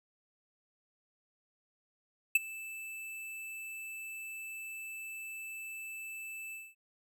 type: tone with ADSR envelope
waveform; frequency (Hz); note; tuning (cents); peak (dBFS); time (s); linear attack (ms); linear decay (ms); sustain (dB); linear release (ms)
square; 2637; E7; 0; -20; 2.35-6.75; 5; 23; -22; 220
effects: none